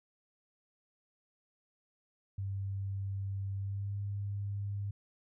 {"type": "tone with pitch glide", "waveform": "sine", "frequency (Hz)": [98, 100.7], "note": ["G2", "G2"], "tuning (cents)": [0, 47], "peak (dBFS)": -34, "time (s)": [2.38, 4.91], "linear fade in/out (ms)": 5, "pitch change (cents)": 47, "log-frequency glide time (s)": [3.56, 3.98], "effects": []}